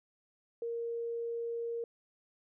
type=tone; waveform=sine; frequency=466.2 Hz; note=A#4; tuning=in tune; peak=-34 dBFS; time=0.62-1.84 s; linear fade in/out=2 ms; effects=none